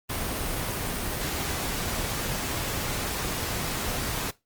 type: noise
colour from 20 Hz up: pink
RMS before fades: -30 dBFS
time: 0.09-4.31 s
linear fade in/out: 10 ms
effects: noise-tail reverb RT60 0.2 s tail -18 dB re dry + Opus 32 kbps